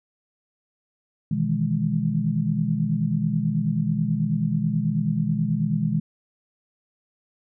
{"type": "chord", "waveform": "sine", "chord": "E major seventh", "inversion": "second", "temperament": "equal", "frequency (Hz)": [123.47, 155.56, 164.81, 207.7], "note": ["B2", "D#3", "E3", "G#3"], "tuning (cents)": [0, 0, 0, 0], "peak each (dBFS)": [-29, -25, -26, -25], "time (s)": [1.31, 6], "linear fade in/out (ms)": 5, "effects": []}